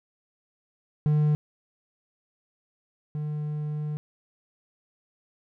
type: tone pair in turn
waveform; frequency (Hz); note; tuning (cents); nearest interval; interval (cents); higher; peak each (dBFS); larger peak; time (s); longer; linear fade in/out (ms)
triangle; 150.3 / 150.3; D3 / D3; +40 / +40; unison; 0; neither; -17 / -26; first; 1.06-1.35 / 3.15-3.97; second; 0
effects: none